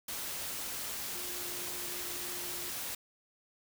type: tone in noise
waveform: sine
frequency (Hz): 354.2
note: F4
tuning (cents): +24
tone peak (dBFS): -49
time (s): 1.15-2.7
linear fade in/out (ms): 5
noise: white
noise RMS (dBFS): -39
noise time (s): 0.08-2.95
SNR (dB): -13
effects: none